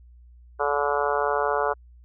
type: harmonic tone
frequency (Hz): 144.4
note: D3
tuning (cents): -29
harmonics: 3 / 4 / 5 / 6 / 7 / 8 / 9 / 10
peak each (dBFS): -27 / -28 / -29 / -30 / -30 / -31 / -32 / -32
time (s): 0.59-1.74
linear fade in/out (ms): 20
effects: added 60 Hz sine -47 dBFS peak until 2.04 s